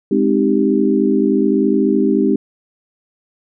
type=chord; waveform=sine; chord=Ab major seventh; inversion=none; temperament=equal; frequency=207.7 / 261.6 / 311.1 / 392 Hz; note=Ab3 / C4 / Eb4 / G4; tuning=0 / 0 / 0 / 0 cents; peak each=-17 dBFS; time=0.11-2.36 s; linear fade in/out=5 ms; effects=none